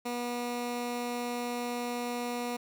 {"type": "tone", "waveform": "15% pulse", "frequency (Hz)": 242.1, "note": "B3", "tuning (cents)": -34, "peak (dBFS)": -26, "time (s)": [0.05, 2.57], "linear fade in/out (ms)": 10, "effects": []}